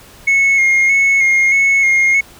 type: tone with vibrato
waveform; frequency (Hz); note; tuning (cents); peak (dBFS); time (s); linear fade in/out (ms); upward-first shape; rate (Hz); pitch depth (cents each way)
sine; 2167; C#7; -40; -6; 0.27-2.21; 10; square; 1.6; 25
effects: tanh soft clip ceiling -8 dBFS + pink hiss -41 dBFS RMS until 2.39 s